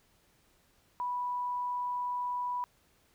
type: tone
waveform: sine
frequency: 984 Hz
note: B5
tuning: 7 cents flat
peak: -31 dBFS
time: 1-2.64 s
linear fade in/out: 0 ms
effects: pink hiss -68 dBFS RMS until 3.14 s